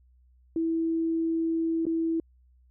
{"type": "tone with dropouts", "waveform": "sine", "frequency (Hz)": 327.7, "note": "E4", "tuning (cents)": -10, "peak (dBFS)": -24, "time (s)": [0.56, 2.2], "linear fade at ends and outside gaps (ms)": 2, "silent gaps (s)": [1.854, 1.866], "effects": ["added 62 Hz sine -57 dBFS peak until 2.7 s"]}